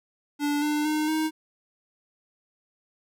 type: tone with pitch steps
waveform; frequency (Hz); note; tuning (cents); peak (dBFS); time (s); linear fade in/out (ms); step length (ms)
square; 291.2 / 298.5 / 306 / 313.7; D4 / D4 / D#4 / D#4; -15 / +28 / -29 / +14; -24; 0.39-1.31; 50; 230
effects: none